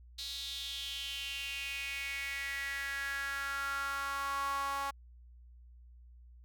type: tone with high-pass filter sweep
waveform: sawtooth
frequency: 277.2 Hz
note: C#4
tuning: in tune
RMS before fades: -38 dBFS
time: 0.18-4.91 s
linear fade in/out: 10 ms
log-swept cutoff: 4000 to 970 Hz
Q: 5.8
effects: added 60 Hz sine -53 dBFS peak until 6.44 s